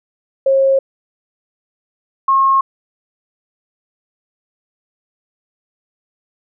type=tone pair in turn; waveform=sine; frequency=540 / 1080 Hz; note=C#5 / C#6; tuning=-45 / -45 cents; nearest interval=octave; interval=1200 cents; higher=second; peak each=-9 dBFS; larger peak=neither; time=0.46-0.79 / 2.28-2.61 s; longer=neither; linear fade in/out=5 ms; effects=none